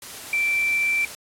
sine tone in noise, 2340 Hz, D7, 7 cents flat, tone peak -19 dBFS, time 0.33-1.05 s, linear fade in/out 2 ms, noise white, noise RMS -37 dBFS, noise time 0.02-1.15 s, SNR +15 dB, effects low-pass 12000 Hz 12 dB/octave + AAC 64 kbps

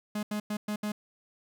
45% pulse tone bursts at uneven times, 209.9 Hz, G#3, 19 cents sharp, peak -30 dBFS, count 5, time 0.15-0.23 / 0.31-0.4 / 0.5-0.57 / 0.68-0.76 / 0.83-0.92 s, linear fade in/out 5 ms, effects none

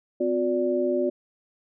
sine tone cluster, 254.9 / 360.5 / 582 Hz, C4 / F#4 / D5, -45 / -45 / -16 cents, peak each -28 / -24 / -26 dBFS, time 0.2-1.1 s, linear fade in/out 10 ms, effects none

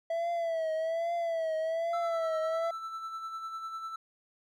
triangle tone with vibrato, 659.3 Hz, E5, in tune, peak -27 dBFS, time 0.1-2.71 s, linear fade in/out 5 ms, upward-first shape triangle, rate 1.2 Hz, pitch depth 79 cents each way
triangle tone with tremolo, 1325 Hz, E6, 9 cents sharp, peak -33 dBFS, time 1.93-3.96 s, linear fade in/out 5 ms, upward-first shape sine, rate 10 Hz, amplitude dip 45%
effects none

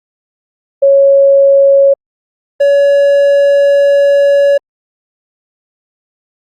sine / triangle tone pair in turn, 553 / 564.6 Hz, C#5 / C#5, -4 / +32 cents, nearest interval unison, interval 36 cents, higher second, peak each -3 dBFS, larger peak neither, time 0.82-1.94 / 2.6-4.58 s, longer second, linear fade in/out 10 ms, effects Opus 32 kbps

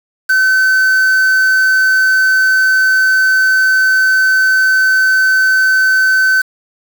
triangle tone with quantisation, 1527 Hz, G6, 46 cents flat, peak -6 dBFS, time 0.29-6.42 s, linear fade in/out 10 ms, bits 4, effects none

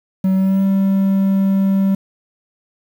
triangle tone with pitch glide, 189.6 to 194.71 Hz, F#3 to G3, +43 to -11 cents, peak -10 dBFS, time 0.24-1.95 s, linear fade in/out 5 ms, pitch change +46 cents, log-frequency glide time 0.34-0.66 s, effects 7-bit

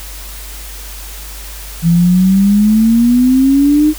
sine exponential sweep, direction up, 164.81 to 310 Hz, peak -6 dBFS, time 1.82-3.94 s, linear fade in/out 50 ms, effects added 50 Hz sine -28 dBFS peak until 3.98 s + white hiss -31 dBFS RMS until 3.98 s

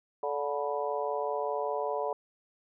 harmonic tone with a mistuned harmonic, 145.1 Hz, D3, 21 cents flat, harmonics 3 / 4 / 5 / 6 / 7, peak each -34 / -34 / -36 / -41 / -36 dBFS, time 0.23-2.13 s, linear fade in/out 2 ms, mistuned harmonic 7, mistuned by -55 cents, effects none

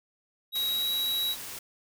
square tone with pitch glide, 3833 to 3871 Hz, A#7 to B7, +47 to -35 cents, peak -27 dBFS, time 0.52-1.36 s, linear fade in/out 50 ms, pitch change +18 cents, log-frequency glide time 0.74-0.91 s
white noise, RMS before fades -40 dBFS, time 0.55-1.59 s, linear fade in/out 5 ms
effects none

